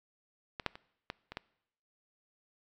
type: clicks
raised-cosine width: 0.3 ms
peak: -22 / -14 / -30 / -21 / -27 / -21 dBFS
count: 6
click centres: 0.598 / 0.663 / 0.755 / 1.101 / 1.32 / 1.371 s
effects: noise-tail reverb RT60 0.8 s tail -23 dB re dry